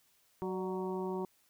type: harmonic tone with a mistuned harmonic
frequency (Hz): 186.2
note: F#3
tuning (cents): +11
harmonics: 1 / 2 / 3 / 4 / 5 / 6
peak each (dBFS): -39 / -36 / -49 / -47 / -43 / -51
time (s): 0.42-1.25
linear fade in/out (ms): 0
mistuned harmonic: 3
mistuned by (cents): +84
effects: white hiss -70 dBFS RMS until 1.49 s